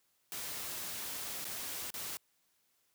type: noise with dropouts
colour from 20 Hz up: white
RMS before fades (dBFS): -41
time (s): 0.32-2.17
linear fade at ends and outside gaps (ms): 0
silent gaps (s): 1.444-1.452 / 1.904-1.941
effects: white hiss -75 dBFS RMS until 2.94 s + high-pass 60 Hz 12 dB/octave